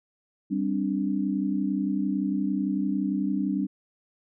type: chord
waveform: sine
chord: G suspended fourth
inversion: none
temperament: equal with one note detuned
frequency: 196 / 262.4 / 293.7 Hz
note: G3 / C4 / D4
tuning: 0 / +5 / 0 cents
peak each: -27 / -30 / -28 dBFS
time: 0.5-3.67 s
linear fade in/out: 20 ms
effects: none